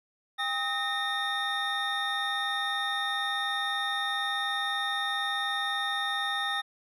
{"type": "tone cluster", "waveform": "triangle", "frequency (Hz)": [802, 1267, 1838, 3661], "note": ["G5", "D#6", "A#6", "A#7"], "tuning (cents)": [39, 31, -25, -32], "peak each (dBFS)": [-33, -33, -31, -31], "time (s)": [0.38, 6.62], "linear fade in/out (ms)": 20, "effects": []}